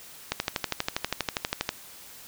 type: click train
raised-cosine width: 0.2 ms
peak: -8 dBFS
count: 18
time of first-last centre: 0.32-1.691 s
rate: 12.4 Hz
effects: white hiss -47 dBFS RMS until 2.27 s